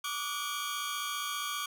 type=tone cluster; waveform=sawtooth; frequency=1153 / 1208 / 1461 / 3256 Hz; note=D6 / D6 / F#6 / G#7; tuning=-32 / +48 / -22 / -35 cents; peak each=-33 / -39 / -39 / -35 dBFS; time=0.04-1.66 s; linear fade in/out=5 ms; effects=none